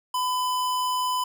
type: tone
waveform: square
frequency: 1005 Hz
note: B5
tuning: 30 cents sharp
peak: -24 dBFS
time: 0.14-1.24 s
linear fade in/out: 5 ms
effects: none